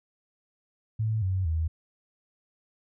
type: tone with pitch steps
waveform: sine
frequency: 109.8 / 93.94 / 80.38 Hz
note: A2 / F#2 / E2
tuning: -3 / +27 / -43 cents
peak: -24 dBFS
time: 0.99-1.68 s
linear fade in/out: 10 ms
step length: 230 ms
effects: none